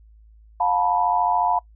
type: tone cluster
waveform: sine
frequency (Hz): 711 / 884 / 978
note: F5 / A5 / B5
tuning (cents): +31 / +8 / -17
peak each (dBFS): -22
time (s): 0.6-1.59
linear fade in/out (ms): 5
effects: noise-tail reverb RT60 0.1 s tail -23 dB re dry + added 54 Hz sine -47 dBFS peak until 1.75 s